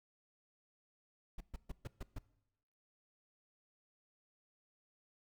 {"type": "noise bursts", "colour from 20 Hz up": "brown", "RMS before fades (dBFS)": -42, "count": 6, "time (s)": [1.38, 2.186], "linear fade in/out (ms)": 5, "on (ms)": 26, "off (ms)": 130, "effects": ["noise-tail reverb RT60 0.9 s tail -20 dB re dry"]}